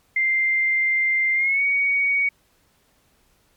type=tone with pitch glide; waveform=sine; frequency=2093 to 2243 Hz; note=C7 to C#7; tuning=0 to +20 cents; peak=-17 dBFS; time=0.16-2.29 s; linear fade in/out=5 ms; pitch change=+120 cents; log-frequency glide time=1.35-1.63 s; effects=pink hiss -62 dBFS RMS until 3.56 s + MP3 96 kbps